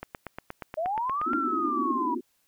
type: click train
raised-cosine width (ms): 0.5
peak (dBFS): -20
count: 12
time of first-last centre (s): 0.03-1.333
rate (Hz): 8.44
type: linear two-way sweep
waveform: sine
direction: up then down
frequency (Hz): 602 to 1391 to 957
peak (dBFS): -26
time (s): 0.77-2.15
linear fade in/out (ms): 10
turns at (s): 1.34
type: band-pass noise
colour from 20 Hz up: pink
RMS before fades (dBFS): -31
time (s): 1.26-2.21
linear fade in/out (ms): 10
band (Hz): 240 to 370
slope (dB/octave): 96
effects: white hiss -70 dBFS RMS until 2.47 s